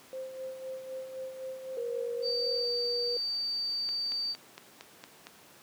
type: tone with tremolo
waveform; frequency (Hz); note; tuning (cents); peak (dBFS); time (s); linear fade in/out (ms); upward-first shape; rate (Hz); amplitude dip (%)
sine; 523.3; C5; 0; -35; 0.13-2.65; 0; sine; 3.9; 55
type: tone with pitch glide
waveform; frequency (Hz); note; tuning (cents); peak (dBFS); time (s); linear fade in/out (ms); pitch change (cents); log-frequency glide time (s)
sine; 474.2 to 481.4; A#4 to B4; +30 to -44; -32; 1.77-3.17; 2; +26; 2.14-2.35
type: tone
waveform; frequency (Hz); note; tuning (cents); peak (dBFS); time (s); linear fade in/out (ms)
sine; 4619; D8; -30; -30; 2.22-4.36; 50
type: click train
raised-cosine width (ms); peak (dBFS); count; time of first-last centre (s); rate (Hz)
0.2; -26; 7; 3.89-5.269; 4.35
effects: pink hiss -55 dBFS RMS until 5.62 s + high-pass 200 Hz 12 dB/octave